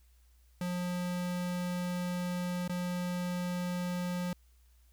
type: tone with dropouts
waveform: square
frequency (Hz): 178.3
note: F3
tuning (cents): +36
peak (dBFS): -33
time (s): 0.61-4.33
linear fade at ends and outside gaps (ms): 2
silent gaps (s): 2.678-2.695
effects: added 60 Hz sine -60 dBFS peak until 4.92 s + white hiss -72 dBFS RMS until 4.92 s